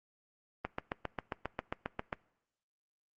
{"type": "click train", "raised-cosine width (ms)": 0.5, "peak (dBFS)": -19, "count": 12, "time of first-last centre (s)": [0.65, 2.128], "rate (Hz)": 7.44, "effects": ["noise-tail reverb RT60 0.8 s tail -23 dB re dry", "Opus 24 kbps"]}